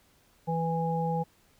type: harmonic tone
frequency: 164.81 Hz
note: E3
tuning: in tune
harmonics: 1 / 3 / 5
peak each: -29 / -33 / -31 dBFS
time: 0.47-1.24 s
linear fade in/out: 20 ms
effects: pink hiss -64 dBFS RMS until 1.59 s